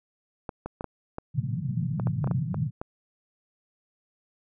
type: clicks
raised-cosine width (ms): 1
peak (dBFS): -19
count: 12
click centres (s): 0.492 / 0.66 / 0.809 / 0.843 / 1.184 / 1.998 / 2.071 / 2.243 / 2.274 / 2.312 / 2.544 / 2.815
type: band-pass noise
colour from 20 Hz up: pink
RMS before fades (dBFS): -28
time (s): 1.34-2.71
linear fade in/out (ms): 50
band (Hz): 110 to 180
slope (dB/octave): 48
effects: none